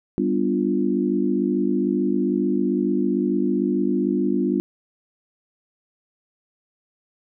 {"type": "chord", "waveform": "sine", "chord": "G dominant seventh", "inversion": "none", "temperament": "equal", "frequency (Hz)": [196, 246.9, 293.7, 349.2], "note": ["G3", "B3", "D4", "F4"], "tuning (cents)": [0, 0, 0, 0], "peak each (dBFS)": -24, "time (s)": [0.18, 4.6], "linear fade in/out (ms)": 0, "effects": []}